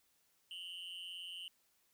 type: tone with amplitude modulation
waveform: triangle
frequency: 2960 Hz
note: F#7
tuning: in tune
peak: -39 dBFS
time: 0.51-1.48 s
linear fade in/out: 2 ms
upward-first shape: sine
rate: 178 Hz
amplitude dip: 100%
effects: white hiss -75 dBFS RMS until 1.93 s

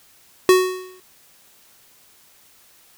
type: tone with exponential decay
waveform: square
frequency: 370 Hz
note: F#4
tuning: in tune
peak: -8 dBFS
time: 0.49-1 s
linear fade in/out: 1 ms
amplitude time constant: 110 ms
effects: white hiss -53 dBFS RMS until 2.97 s

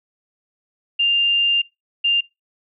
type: tone pair in turn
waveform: sine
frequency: 2797 / 2797 Hz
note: F7 / F7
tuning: +2 / +2 cents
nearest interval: unison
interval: 0 cents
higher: neither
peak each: -14 dBFS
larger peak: neither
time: 0.99-1.62 / 2.04-2.21 s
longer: first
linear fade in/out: 10 ms
effects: noise-tail reverb RT60 0.2 s tail -22 dB re dry

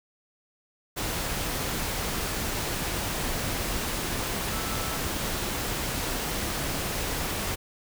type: tone in noise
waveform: sine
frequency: 1318.5 Hz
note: E6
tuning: in tune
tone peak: -38 dBFS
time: 4.52-4.98 s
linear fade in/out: 20 ms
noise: pink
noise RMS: -30 dBFS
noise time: 0.96-7.56 s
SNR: -11 dB
effects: none

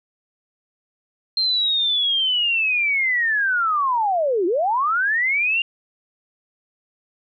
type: linear two-way sweep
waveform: sine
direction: down then up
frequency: 4186 to 329.4 to 2823 Hz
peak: -17 dBFS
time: 1.37-5.62 s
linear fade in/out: 2 ms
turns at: 4.46 s
effects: none

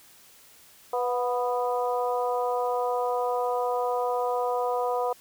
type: harmonic tone with a mistuned harmonic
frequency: 246.9 Hz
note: B3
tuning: in tune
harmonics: 2 / 3 / 4 / 5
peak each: -27 / -29 / -31 / -36 dBFS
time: 0.93-5.13 s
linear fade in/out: 5 ms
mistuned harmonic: 3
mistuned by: -26 cents
effects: white hiss -54 dBFS RMS until 5.2 s

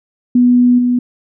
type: tone with level steps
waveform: sine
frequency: 245.8 Hz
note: B3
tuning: 8 cents flat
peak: -6 / -10 dBFS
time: 0.35-0.99 s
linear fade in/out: 5 ms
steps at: 0.78 s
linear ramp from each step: 10 ms
effects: none

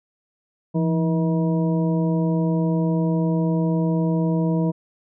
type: harmonic tone with a mistuned harmonic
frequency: 160 Hz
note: D#3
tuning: 49 cents sharp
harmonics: 1 / 2 / 3 / 4 / 6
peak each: -19 / -25 / -29 / -31 / -35 dBFS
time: 0.74-4.72 s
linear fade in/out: 20 ms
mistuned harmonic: 1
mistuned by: +85 cents
effects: none

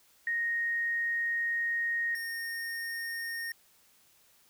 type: tone pair in turn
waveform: sine / square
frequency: 1864.7 / 1843.3 Hz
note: A#6 / A#6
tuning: 0 / -20 cents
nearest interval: unison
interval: 20 cents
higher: first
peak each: -28 / -35 dBFS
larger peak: first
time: 0.27-2.15 / 2.15-3.52 s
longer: first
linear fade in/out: 2 ms
effects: white hiss -64 dBFS RMS until 4.49 s

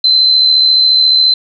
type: tone with amplitude modulation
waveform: sine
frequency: 4069 Hz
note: C8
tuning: 49 cents flat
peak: -4 dBFS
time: 0.04-1.34 s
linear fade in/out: 5 ms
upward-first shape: sine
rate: 74.3 Hz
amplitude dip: 40%
effects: none

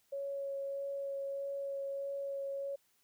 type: tone with vibrato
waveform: sine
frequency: 554.4 Hz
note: C#5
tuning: in tune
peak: -36 dBFS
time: 0.12-2.76 s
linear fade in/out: 10 ms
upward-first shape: sine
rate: 1.6 Hz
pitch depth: 9 cents each way
effects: white hiss -73 dBFS RMS until 3.03 s

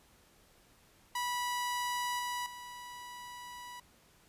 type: tone with level steps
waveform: sawtooth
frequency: 979 Hz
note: B5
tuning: 15 cents flat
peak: -29 / -31 / -41 dBFS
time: 1.15-3.8 s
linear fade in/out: 5 ms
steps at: 2.19 / 2.46 s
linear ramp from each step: 2 ms
effects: pink hiss -64 dBFS RMS until 4.28 s + resampled to 32000 Hz

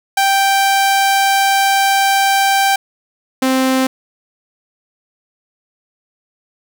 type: tone pair in turn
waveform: sawtooth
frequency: 784 / 261.6 Hz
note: G5 / C4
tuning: 0 / 0 cents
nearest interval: octave + perfect fifth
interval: 1900 cents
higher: first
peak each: -7 / -8 dBFS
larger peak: first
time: 0.17-2.76 / 3.42-3.87 s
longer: first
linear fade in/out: 5 ms
effects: none

